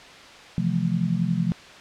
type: chord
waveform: sine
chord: F major seventh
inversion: second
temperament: just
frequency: 130.96 / 163.7 / 174.61 / 218.3 Hz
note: C3 / E3 / F3 / A3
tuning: +2 / -12 / 0 / -13 cents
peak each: -29 / -28 / -23 / -29 dBFS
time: 0.58-1.52 s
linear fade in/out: 0 ms
effects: white hiss -44 dBFS RMS until 1.8 s + low-pass 4000 Hz 12 dB/octave